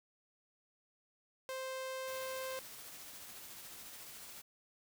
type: tone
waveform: sawtooth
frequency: 523.3 Hz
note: C5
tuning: in tune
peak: -36 dBFS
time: 1.49-2.59 s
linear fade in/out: 0 ms
type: noise with tremolo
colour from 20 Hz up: white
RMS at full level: -50 dBFS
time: 2.07-4.42 s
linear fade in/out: 10 ms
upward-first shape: sine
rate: 14 Hz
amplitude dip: 25%
effects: none